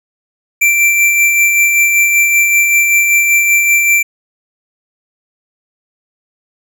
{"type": "tone with tremolo", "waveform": "square", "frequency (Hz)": 2349, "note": "D7", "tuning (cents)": 0, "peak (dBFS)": -7, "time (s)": [0.61, 4.03], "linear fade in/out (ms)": 10, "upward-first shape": "sine", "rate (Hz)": 5.2, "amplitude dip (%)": 35, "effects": []}